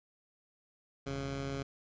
15% pulse tone pair together, 41.13 / 137.7 Hz, E1 / C#3, -3 / -11 cents, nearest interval octave + major sixth, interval 2092 cents, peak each -38 / -30 dBFS, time 1.06-1.63 s, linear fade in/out 10 ms, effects resampled to 16000 Hz

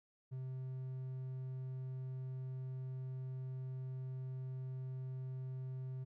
triangle tone, 130 Hz, C3, 11 cents flat, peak -39 dBFS, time 0.31-6.05 s, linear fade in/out 20 ms, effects none

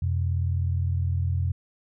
sine tone pair together, 88 / 127.68 Hz, F2 / C3, +14 / -42 cents, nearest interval tritone, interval 644 cents, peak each -23 / -29 dBFS, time 0.02-1.52 s, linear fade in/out 5 ms, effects none

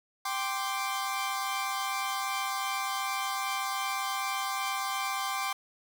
sawtooth chord, G suspended fourth, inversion none, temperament equal, 784 / 1046.5 / 1174.7 Hz, G5 / C6 / D6, 0 / 0 / 0 cents, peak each -31 dBFS, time 0.25-5.53 s, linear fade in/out 5 ms, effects none

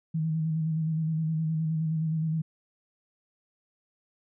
sine tone with vibrato, 159.1 Hz, D#3, 39 cents sharp, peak -25 dBFS, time 0.14-2.42 s, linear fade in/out 10 ms, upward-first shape square, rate 9.6 Hz, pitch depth 29 cents each way, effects none

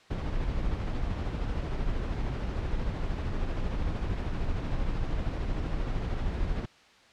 brown noise with tremolo, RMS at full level -29 dBFS, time 0.1-6.66 s, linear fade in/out 10 ms, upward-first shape sine, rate 13 Hz, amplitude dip 30%, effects white hiss -57 dBFS RMS until 7.12 s + low-pass 4000 Hz 12 dB/octave

